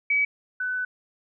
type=tone pair in turn; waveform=sine; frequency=2279 / 1501.1 Hz; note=C#7 / F#6; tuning=+47 / +25 cents; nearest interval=perfect fifth; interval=722 cents; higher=first; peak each=-19 / -25 dBFS; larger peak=first; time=0.1-0.25 / 0.6-0.85 s; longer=second; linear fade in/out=5 ms; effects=none